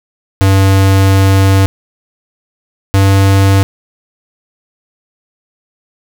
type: tone pair in turn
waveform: square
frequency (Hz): 96.8 / 97.59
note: G2 / G2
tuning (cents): -21 / -7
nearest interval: unison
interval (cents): 14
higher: second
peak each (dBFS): -6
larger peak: neither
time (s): 0.41-1.66 / 2.94-3.63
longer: first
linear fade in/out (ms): 0
effects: none